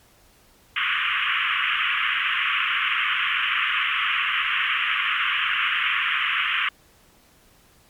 white band-pass noise, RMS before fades -23 dBFS, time 0.76-6.69 s, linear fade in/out 5 ms, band 1100 to 3100 Hz, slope 96 dB/octave, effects pink hiss -56 dBFS RMS until 7.89 s + MP3 96 kbps

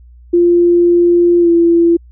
sine tone with pitch glide, 347.2 to 338.7 Hz, F4 to E4, -10 to +47 cents, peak -6 dBFS, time 0.33-1.97 s, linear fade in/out 10 ms, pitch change -43 cents, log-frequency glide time 1.4-1.49 s, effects added 60 Hz sine -37 dBFS peak until 2.11 s

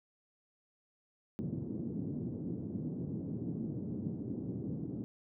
white band-pass noise, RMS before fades -39 dBFS, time 1.39-5.04 s, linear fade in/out 0 ms, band 110 to 290 Hz, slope 24 dB/octave, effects none

